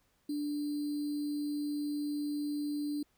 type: tone with sample-and-hold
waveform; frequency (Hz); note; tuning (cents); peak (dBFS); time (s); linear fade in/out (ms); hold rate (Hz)
sine; 293.7; D4; 0; -32; 0.29-3.03; 5; 4410
effects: pink hiss -73 dBFS RMS until 3.17 s